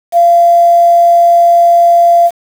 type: tone with quantisation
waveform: sine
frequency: 688 Hz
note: F5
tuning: 26 cents flat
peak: -3 dBFS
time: 0.12-2.31 s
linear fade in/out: 50 ms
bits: 5
effects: none